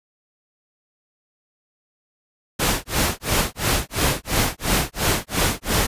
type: noise with tremolo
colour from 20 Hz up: pink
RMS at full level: -18 dBFS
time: 2.59-5.87 s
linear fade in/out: 10 ms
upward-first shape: sine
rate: 2.9 Hz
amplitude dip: 100%
effects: resampled to 32000 Hz